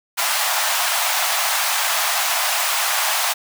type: high-pass noise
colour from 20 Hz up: pink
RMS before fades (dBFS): -20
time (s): 0.17-3.34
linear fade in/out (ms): 20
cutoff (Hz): 670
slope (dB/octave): 48
effects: none